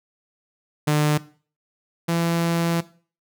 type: tone pair in turn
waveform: sawtooth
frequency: 150 / 168.37 Hz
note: D3 / E3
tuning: +37 / +37 cents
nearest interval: major second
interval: 200 cents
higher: second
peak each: -13 / -16 dBFS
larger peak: first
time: 0.87-1.18 / 2.08-2.81 s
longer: second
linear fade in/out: 10 ms
effects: noise-tail reverb RT60 0.4 s tail -17 dB re dry